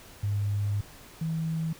sine tone pair in turn, 102 / 161.49 Hz, G#2 / E3, -31 / -35 cents, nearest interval minor sixth, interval 796 cents, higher second, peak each -25 / -27 dBFS, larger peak first, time 0.23-0.81 / 1.21-1.73 s, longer first, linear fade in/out 5 ms, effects pink hiss -50 dBFS RMS until 1.79 s

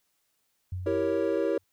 sine tone with exponential decay, 91.4 Hz, F#2, 21 cents flat, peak -29 dBFS, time 0.72-1.64 s, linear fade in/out 5 ms, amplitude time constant 200 ms
triangle chord, E diminished seventh, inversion none, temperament equal, 329.6 / 392 / 466.2 / 554.4 Hz, E4 / G4 / Bb4 / Db5, 0 / 0 / 0 / 0 cents, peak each -28 dBFS, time 0.86-1.58 s, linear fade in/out 5 ms
effects white hiss -74 dBFS RMS until 1.72 s

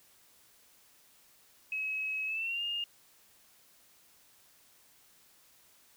sine tone with pitch glide, 2563 to 2827 Hz, E7 to F7, -49 to +20 cents, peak -32 dBFS, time 1.72-2.84 s, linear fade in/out 2 ms, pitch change +169 cents, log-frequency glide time 2.26-2.63 s, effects white hiss -63 dBFS RMS until 5.96 s

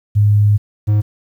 sine / triangle tone pair in turn, 103.83 / 105.1 Hz, G#2 / G#2, 0 / +21 cents, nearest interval unison, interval 21 cents, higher second, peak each -8 dBFS, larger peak neither, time 0.15-0.58 / 0.87-1.02 s, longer first, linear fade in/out 20 ms, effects 8-bit

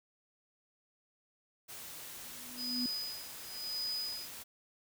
white noise, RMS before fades -47 dBFS, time 1.68-4.44 s, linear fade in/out 20 ms
sine tone with exponential growth, 246.9 Hz, B3, in tune, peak -32 dBFS, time 2.17-2.86 s, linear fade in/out 2 ms, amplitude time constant 150 ms
sine tone with tremolo, 4978 Hz, D#8, in tune, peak -34 dBFS, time 2.56-4.29 s, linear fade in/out 50 ms, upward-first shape sine, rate 0.94 Hz, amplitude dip 95%
effects none

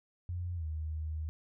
sine tone with pitch glide, 88.2 to 78.12 Hz, F2 to D#2, +18 to +8 cents, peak -34 dBFS, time 0.29-1.29 s, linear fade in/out 0 ms, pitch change -210 cents, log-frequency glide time 0.55-0.65 s, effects none

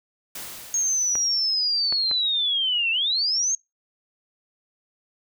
white noise with exponential decay, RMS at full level -34 dBFS, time 0.35-2.1 s, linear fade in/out 5 ms, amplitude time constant 380 ms
sine linear two-way sweep, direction down then up, 6550 to 2637 to 6550 Hz, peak -20 dBFS, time 0.74-3.55 s, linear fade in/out 2 ms, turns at 2.91 s
clicks, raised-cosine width 0.5 ms, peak -18 dBFS, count 3, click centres 1.155 / 1.925 / 2.113 s
effects noise-tail reverb RT60 0.2 s tail -25 dB re dry

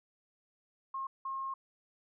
sine tone bursts at uneven times, 1074 Hz, C6, 45 cents sharp, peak -35 dBFS, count 2, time 0.94-1.07 / 1.25-1.54 s, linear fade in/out 5 ms, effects none

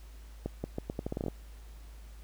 accelerating click train, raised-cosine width 2 ms, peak -20 dBFS, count 12, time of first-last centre 0.46-1.283 s, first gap 180 ms, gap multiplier 0.8, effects added 53 Hz sine -46 dBFS peak until 2.23 s + pink hiss -60 dBFS RMS until 2.23 s

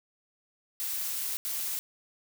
blue noise bursts at uneven times, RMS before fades -33 dBFS, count 2, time 0.8-1.37 / 1.45-1.79 s, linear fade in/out 0 ms, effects none

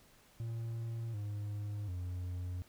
triangle tone with pitch steps, 114.9 / 103.4 / 89.7 Hz, A#2 / G#2 / F2, -25 / -7 / +47 cents, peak -35 dBFS, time 0.4-2.62 s, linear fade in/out 0 ms, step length 740 ms, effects pink hiss -64 dBFS RMS until 2.68 s

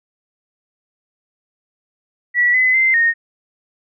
sine tone with pitch steps, 1944 / 2023 / 2077 / 1851 Hz, B6 / B6 / C7 / A#6, -28 / +41 / -13 / -13 cents, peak -11 dBFS, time 2.34-3.14 s, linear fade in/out 50 ms, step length 200 ms, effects none

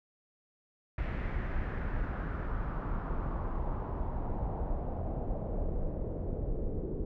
brown noise with low-pass filter sweep, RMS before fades -34 dBFS, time 0.98-7.05 s, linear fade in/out 2 ms, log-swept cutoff 2100 to 420 Hz, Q 2.5, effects none

